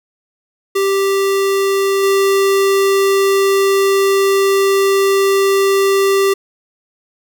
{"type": "tone with level steps", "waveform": "square", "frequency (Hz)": 392, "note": "G4", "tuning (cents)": 0, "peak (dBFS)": [-13, -11], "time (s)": [0.75, 6.34], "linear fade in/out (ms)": 10, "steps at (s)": 2.03, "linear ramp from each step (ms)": 5, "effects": []}